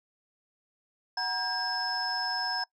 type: tone cluster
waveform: sine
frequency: 746 / 950 / 1610 / 5220 Hz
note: F#5 / A#5 / G6 / E8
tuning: +14 / +33 / +46 / -18 cents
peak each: -35 / -34 / -34 / -31 dBFS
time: 1.17-2.64 s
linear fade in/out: 5 ms
effects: noise-tail reverb RT60 0.1 s tail -22 dB re dry + tanh soft clip ceiling -20 dBFS